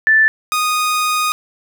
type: tone pair in turn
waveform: sine / sawtooth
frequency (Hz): 1760 / 1239.2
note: A6 / D#6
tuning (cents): 0 / -7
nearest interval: tritone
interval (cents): 607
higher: first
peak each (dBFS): -8 / -11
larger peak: first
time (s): 0.07-0.28 / 0.52-1.32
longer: second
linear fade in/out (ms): 0
effects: none